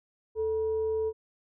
sine tone with frequency modulation, 440 Hz, A4, in tune, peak -26 dBFS, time 0.35-1.13 s, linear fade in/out 50 ms, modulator 518 Hz, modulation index 0.21, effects none

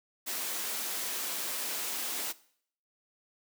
white high-pass noise, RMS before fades -35 dBFS, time 0.26-2.33 s, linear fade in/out 20 ms, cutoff 220 Hz, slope 24 dB/octave, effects noise-tail reverb RT60 0.6 s tail -19 dB re dry

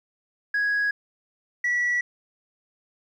sine tone pair in turn, 1661.2 / 1944.7 Hz, G#6 / B6, 0 / -27 cents, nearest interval minor third, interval 273 cents, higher second, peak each -19 dBFS, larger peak neither, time 0.54-0.91 / 1.64-2.01 s, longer neither, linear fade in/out 5 ms, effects tanh soft clip ceiling -19 dBFS + 10-bit

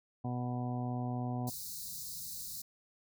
harmonic tone, 123.47 Hz, B2, in tune, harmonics 1 / 2 / 3 / 4 / 5 / 6 / 7 / 8, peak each -36 / -38 / -50 / -52 / -49 / -43 / -55 / -51 dBFS, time 0.24-1.5 s, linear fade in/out 10 ms
white band-stop noise, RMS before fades -43 dBFS, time 1.47-2.62 s, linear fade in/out 5 ms, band 210 to 3900 Hz, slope 96 dB/octave
effects none

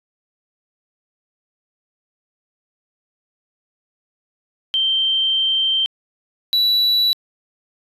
sine / triangle tone pair in turn, 3134 / 3939 Hz, G7 / B7, -1 / -5 cents, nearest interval major third, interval 396 cents, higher second, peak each -15 / -12 dBFS, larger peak second, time 4.74-5.86 / 6.53-7.13 s, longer first, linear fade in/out 0 ms, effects resampled to 32000 Hz

